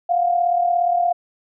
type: tone pair together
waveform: sine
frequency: 698.5 / 735.6 Hz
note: F5 / F#5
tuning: 0 / -10 cents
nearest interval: minor second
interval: 90 cents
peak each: -16 / -23 dBFS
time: 0.09-1.13 s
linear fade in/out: 10 ms
effects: none